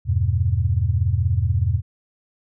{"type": "chord", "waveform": "sine", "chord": "E minor", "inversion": "none", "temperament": "just", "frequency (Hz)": [82.41, 98.89, 123.61], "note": ["E2", "G2", "B2"], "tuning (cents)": [0, 16, 2], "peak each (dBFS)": [-21, -20, -23], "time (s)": [0.05, 1.82], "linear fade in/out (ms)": 50, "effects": []}